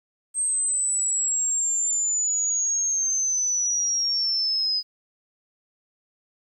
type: linear sweep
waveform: sine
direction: down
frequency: 8370 to 4984 Hz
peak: -21 dBFS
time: 0.34-4.83 s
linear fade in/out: 50 ms
effects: 10-bit